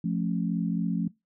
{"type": "chord", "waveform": "sine", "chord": "F augmented", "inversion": "none", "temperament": "just", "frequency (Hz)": [174.61, 218.3, 272.8], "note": ["F3", "A3", "C#4"], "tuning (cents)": [0, -13, -28], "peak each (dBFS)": [-27, -30, -33], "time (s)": [0.04, 1.08], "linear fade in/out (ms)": 5, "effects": ["noise-tail reverb RT60 0.2 s tail -22 dB re dry"]}